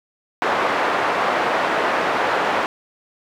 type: band-pass noise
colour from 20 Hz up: pink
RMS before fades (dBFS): -20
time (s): 0.42-2.66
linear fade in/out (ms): 0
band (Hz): 540 to 1600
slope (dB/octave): 12
effects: none